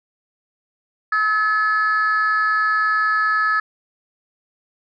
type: tone pair together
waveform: sine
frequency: 1288.6 / 1718 Hz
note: E6 / A6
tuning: -40 / -42 cents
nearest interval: perfect fourth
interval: 498 cents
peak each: -17 dBFS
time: 1.12-3.6 s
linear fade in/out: 5 ms
effects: tanh soft clip ceiling -11 dBFS